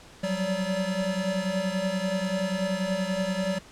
square tone cluster, 182.5 / 192.9 / 575 Hz, F#3 / G3 / D5, -24 / -28 / -37 cents, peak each -31 dBFS, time 0.23-3.59 s, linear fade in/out 10 ms, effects pink hiss -50 dBFS RMS until 3.71 s + low-pass 8000 Hz 12 dB/octave

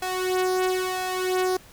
sawtooth tone with flanger, 370 Hz, F#4, in tune, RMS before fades -25 dBFS, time 0.02-1.57 s, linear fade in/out 5 ms, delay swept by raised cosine 1.5 to 2.9 ms, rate 1 Hz, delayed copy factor +0.7, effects pink hiss -50 dBFS RMS until 1.72 s

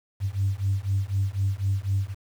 sine beating tone pair, 95.9 / 99.9 Hz, G2 / G2, -37 / +33 cents, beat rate 4 Hz, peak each -25 dBFS, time 0.2-2.15 s, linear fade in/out 50 ms, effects tanh soft clip ceiling -16 dBFS + 8-bit

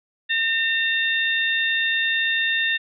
harmonic tone, 909 Hz, A#5, 44 cents flat, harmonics 2 / 3 / 4, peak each -21 / -26 / -25 dBFS, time 0.29-2.78 s, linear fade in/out 20 ms, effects none

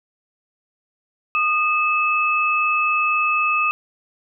sine tone pair together, 1226 / 2598 Hz, D#6 / E7, -26 / -26 cents, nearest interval octave + minor second, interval 1300 cents, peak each -19 dBFS, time 1.35-3.71 s, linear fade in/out 0 ms, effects none

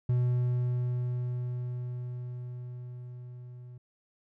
triangle tone with level ramp, 123.47 Hz, B2, in tune, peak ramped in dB -21 to -42 dBFS, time 0.09-3.78 s, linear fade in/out 5 ms, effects none

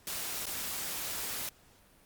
white noise with dropouts, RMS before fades -37 dBFS, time 0.07-1.49 s, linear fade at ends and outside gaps 2 ms, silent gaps 0.457-0.466 s, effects pink hiss -62 dBFS RMS until 2.05 s + Opus 48 kbps

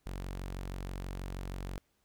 sawtooth tone, 46.25 Hz, F#1, in tune, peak -34 dBFS, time 0.06-1.78 s, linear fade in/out 0 ms, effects pink hiss -75 dBFS RMS until 2.04 s

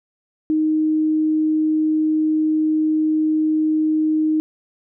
sine tone, 311.1 Hz, D#4, in tune, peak -15 dBFS, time 0.5-4.4 s, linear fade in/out 0 ms, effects none

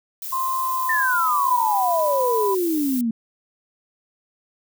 violet noise, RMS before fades -31 dBFS, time 0.22-3.01 s, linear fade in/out 2 ms
sine tone with pitch glide, 1046.5 to 991.8 Hz, C6 to B5, 0 to +7 cents, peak -21 dBFS, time 0.32-2.55 s, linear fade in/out 10 ms, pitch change -93 cents, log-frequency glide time 0.55-1.54 s
sine exponential sweep, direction down, 1836 to 221.1 Hz, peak -19 dBFS, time 0.89-3.11 s, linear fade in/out 5 ms
effects none

